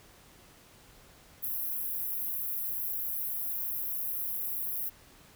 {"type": "high-pass noise", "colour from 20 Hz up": "white", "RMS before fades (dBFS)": -34, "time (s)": [1.42, 4.9], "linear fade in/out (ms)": 20, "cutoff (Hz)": 11000, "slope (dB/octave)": 96, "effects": ["pink hiss -57 dBFS RMS until 5.35 s"]}